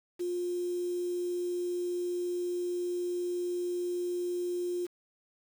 sine tone with quantisation, 354.1 Hz, F4, 24 cents sharp, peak -30 dBFS, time 0.19-4.87 s, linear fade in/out 20 ms, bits 8, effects none

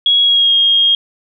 sine tone with pitch glide, 3324 to 3248 Hz, G#7 to G#7, +1 to -39 cents, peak -8 dBFS, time 0.06-0.95 s, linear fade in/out 2 ms, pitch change -40 cents, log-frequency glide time 0.22-0.54 s, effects none

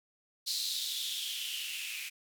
violet noise with band-pass filter sweep, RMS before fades -37 dBFS, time 0.46-2.1 s, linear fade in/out 20 ms, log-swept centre 4300 to 2400 Hz, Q 5.8, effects none

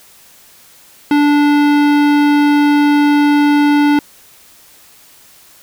sine tone with hard clipping, 291.8 Hz, D4, 11 cents flat, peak -10 dBFS, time 1.11-3.99 s, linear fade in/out 2 ms, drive 18 dB, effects white hiss -44 dBFS RMS until 5.62 s

